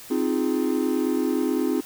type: chord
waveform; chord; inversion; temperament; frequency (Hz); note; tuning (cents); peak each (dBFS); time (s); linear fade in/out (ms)
triangle; F minor seventh; second; equal; 261.6 / 311.1 / 349.2 / 415.3; C4 / Eb4 / F4 / Ab4; 0 / 0 / 0 / 0; -23 / -24 / -25 / -27; 0.1-1.81; 10
effects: white hiss -43 dBFS RMS until 1.85 s